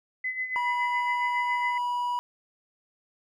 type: tone with tremolo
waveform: sine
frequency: 2024 Hz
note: B6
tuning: 42 cents sharp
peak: -26 dBFS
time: 0.24-1.78 s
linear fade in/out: 5 ms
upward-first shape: sine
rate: 7.2 Hz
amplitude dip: 65%
type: tone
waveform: triangle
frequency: 975 Hz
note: B5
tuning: 23 cents flat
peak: -24 dBFS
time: 0.56-2.19 s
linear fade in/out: 0 ms
effects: none